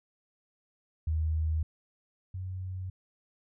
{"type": "tone pair in turn", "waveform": "sine", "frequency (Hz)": [79, 92.88], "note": ["D#2", "F#2"], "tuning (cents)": [27, 7], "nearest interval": "minor third", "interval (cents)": 280, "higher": "second", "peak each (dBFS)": [-26, -34], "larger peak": "first", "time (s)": [[1.07, 1.63], [2.34, 2.9]], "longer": "neither", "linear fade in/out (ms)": 5, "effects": []}